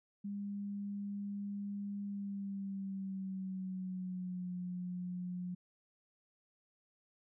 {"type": "tone with pitch glide", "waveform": "sine", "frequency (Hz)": [201.8, 179.78], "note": ["G#3", "F#3"], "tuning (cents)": [-49, -50], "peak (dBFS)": -38, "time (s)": [0.24, 5.55], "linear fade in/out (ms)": 10, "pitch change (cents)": -201, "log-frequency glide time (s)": [2.04, 4.54], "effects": []}